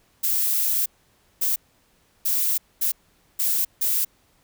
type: noise bursts at uneven times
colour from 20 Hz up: violet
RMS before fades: -22 dBFS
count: 6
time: 0.23-0.86 / 1.41-1.56 / 2.25-2.58 / 2.81-2.92 / 3.39-3.65 / 3.81-4.05 s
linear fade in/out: 10 ms
effects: pink hiss -62 dBFS RMS until 4.43 s